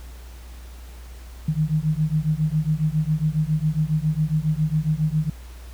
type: beating tone pair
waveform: sine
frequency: 151.5 / 158.8 Hz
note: D#3 / D#3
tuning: -46 / +36 cents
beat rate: 7.3 Hz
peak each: -22 dBFS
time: 1.48-5.3 s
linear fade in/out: 5 ms
effects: added 60 Hz sine -37 dBFS peak until 5.73 s + pink hiss -49 dBFS RMS until 5.73 s